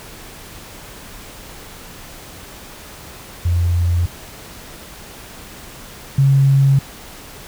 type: tone pair in turn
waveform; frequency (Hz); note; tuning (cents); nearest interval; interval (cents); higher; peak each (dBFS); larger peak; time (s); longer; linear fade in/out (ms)
sine; 86.7 / 136.95; F2 / C#3; -12 / -21; minor sixth; 791; second; -13 / -9; second; 3.45-4.06 / 6.18-6.79; neither; 5
effects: pink hiss -37 dBFS RMS until 7.47 s